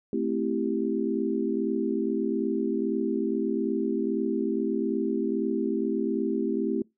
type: chord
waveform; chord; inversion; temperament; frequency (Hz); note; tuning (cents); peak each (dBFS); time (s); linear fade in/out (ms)
sine; A minor seventh; none; equal; 220 / 261.6 / 329.6 / 392; A3 / C4 / E4 / G4; 0 / 0 / 0 / 0; -30; 0.13-6.82; 2
effects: noise-tail reverb RT60 0.2 s tail -24 dB re dry